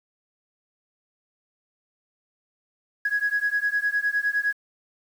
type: beating tone pair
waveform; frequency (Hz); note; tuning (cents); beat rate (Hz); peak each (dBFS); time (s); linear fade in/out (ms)
sine; 1661.2 / 1671; G#6 / G#6; 0 / +10; 9.8; -24; 3.05-4.53; 5
effects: tanh soft clip ceiling -15 dBFS + 8-bit